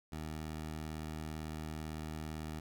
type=tone; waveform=15% pulse; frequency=77.9 Hz; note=D#2; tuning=3 cents sharp; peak=-34 dBFS; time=0.12-2.6 s; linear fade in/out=5 ms; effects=none